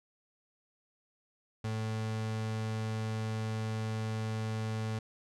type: tone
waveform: 35% pulse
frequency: 110 Hz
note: A2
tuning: in tune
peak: -31 dBFS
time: 1.64-4.99 s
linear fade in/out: 5 ms
effects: low-pass 8000 Hz 12 dB/octave